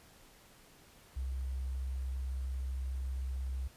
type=tone with sample-and-hold; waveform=sine; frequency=65.41 Hz; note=C2; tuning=in tune; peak=-34 dBFS; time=1.16-3.68 s; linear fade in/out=10 ms; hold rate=8820 Hz; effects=pink hiss -60 dBFS RMS until 3.76 s + resampled to 32000 Hz